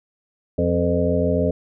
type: harmonic tone with a mistuned harmonic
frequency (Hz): 87.31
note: F2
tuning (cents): 0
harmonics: 1 / 2 / 3 / 5 / 6 / 7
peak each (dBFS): -24 / -24 / -24 / -24 / -24 / -24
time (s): 0.58-1.51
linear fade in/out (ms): 5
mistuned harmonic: 6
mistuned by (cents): -46
effects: none